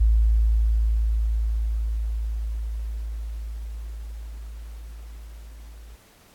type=tone with level ramp; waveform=sine; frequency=55 Hz; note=A1; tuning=in tune; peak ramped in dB=-14 to -40 dBFS; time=0-5.96 s; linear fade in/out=10 ms; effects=pink hiss -55 dBFS RMS until 6.34 s + AAC 64 kbps